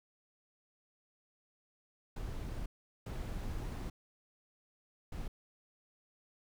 brown noise bursts at uneven times, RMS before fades -40 dBFS, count 3, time 2.16-2.66 / 3.06-3.9 / 5.12-5.28 s, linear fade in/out 5 ms, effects none

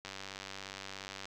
click train, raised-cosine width 0.2 ms, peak -25 dBFS, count 118, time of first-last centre 0.05-1.255 s, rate 97.1 Hz, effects none

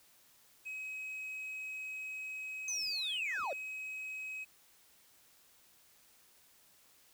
triangle tone, 2544 Hz, D#7, 38 cents sharp, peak -38 dBFS, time 0.65-4.45 s, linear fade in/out 20 ms
sine linear sweep, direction down, 6240 to 493.9 Hz, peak -33 dBFS, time 2.68-3.53 s, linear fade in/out 2 ms
effects tanh soft clip ceiling -31 dBFS + white hiss -65 dBFS RMS until 7.13 s

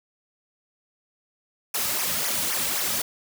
white noise with flanger, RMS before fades -26 dBFS, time 1.74-3.02 s, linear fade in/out 5 ms, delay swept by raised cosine 0.24 to 2.84 ms, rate 3.8 Hz, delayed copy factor -0.85, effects none

